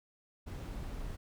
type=noise; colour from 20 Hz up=brown; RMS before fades=-41 dBFS; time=0.46-1.17 s; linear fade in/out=20 ms; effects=none